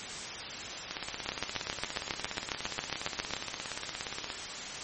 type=two click trains; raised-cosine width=0.2 ms; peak=-12 / -17 dBFS; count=16 / 59; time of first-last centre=1.29-3.336 / 0.91-4.302 s; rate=7.33 / 17.1 Hz; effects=white hiss -39 dBFS RMS until 4.83 s + MP3 32 kbps